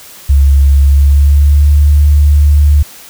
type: tone with pitch glide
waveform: sine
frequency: 69.4 to 73.19 Hz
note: C#2 to D2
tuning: +3 to -5 cents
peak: -3 dBFS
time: 0.29-2.83 s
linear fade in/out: 10 ms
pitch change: +92 cents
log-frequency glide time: 0.78-1.76 s
effects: white hiss -34 dBFS RMS until 3.09 s